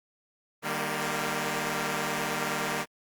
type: chord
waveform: 5% pulse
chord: Eb major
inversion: none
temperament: equal with one note detuned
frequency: 152.27 / 196 / 233.1 Hz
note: Eb3 / G3 / Bb3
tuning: -37 / 0 / 0 cents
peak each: -22 / -22 / -21 dBFS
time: 0.62-2.86 s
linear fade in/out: 50 ms
effects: Opus 32 kbps